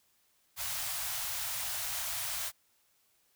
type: band-stop noise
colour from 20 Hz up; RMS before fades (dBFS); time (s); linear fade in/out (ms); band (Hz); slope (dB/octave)
white; -36; 0.56-2.52; 50; 140 to 600; 96
effects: white hiss -71 dBFS RMS until 3.35 s